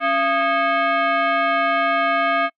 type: tone with frequency modulation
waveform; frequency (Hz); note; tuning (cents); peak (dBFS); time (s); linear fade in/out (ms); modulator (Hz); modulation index
sine; 277; C#4; -1; -16; 0-2.5; 50; 958; 2
effects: noise-tail reverb RT60 0.1 s tail -26 dB re dry + Opus 32 kbps